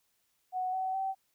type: tone with pitch steps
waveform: sine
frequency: 740 / 754.7 / 769.6 Hz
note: F#5 / F#5 / G5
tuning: 0 / +34 / -32 cents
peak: -30 dBFS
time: 0.52-1.15 s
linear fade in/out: 50 ms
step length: 210 ms
effects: white hiss -75 dBFS RMS until 1.34 s